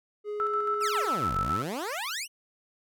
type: tone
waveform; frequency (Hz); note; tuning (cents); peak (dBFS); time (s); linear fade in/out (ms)
triangle; 417.5; G#4; +9; -29; 0.24-1.11; 50
type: tone with tremolo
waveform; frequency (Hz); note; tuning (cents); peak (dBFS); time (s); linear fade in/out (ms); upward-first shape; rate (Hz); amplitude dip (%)
sine; 1318.5; E6; 0; -25; 0.4-1.62; 0; square; 7.3; 40
type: exponential two-way sweep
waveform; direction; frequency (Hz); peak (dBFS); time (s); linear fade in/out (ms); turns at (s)
15% pulse; down then up; 3066 to 40.35 to 3066; -25; 0.8-2.28; 50; 1.37
effects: none